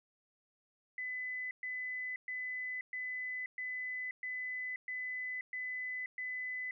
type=tone bursts; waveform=sine; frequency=2008 Hz; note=B6; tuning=28 cents sharp; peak=-37 dBFS; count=9; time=0.98-6.71 s; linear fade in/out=2 ms; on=530 ms; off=120 ms; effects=none